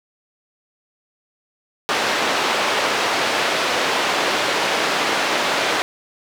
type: band-pass noise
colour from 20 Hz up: pink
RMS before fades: -20 dBFS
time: 1.89-5.82 s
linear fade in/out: 0 ms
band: 460 to 4200 Hz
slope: 12 dB/octave
effects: none